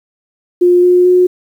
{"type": "tone with pitch steps", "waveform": "sine", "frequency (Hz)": [355.2, 358.7, 362.2], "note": ["F4", "F4", "F#4"], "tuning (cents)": [29, 46, -37], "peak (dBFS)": -5, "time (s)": [0.61, 1.27], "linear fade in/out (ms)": 10, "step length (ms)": 220, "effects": ["7-bit"]}